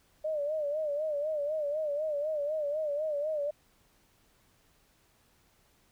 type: tone with vibrato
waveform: sine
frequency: 600 Hz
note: D5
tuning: 37 cents sharp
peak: -29 dBFS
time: 0.24-3.51 s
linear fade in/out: 10 ms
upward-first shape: sine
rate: 4 Hz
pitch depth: 91 cents each way
effects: pink hiss -67 dBFS RMS until 5.91 s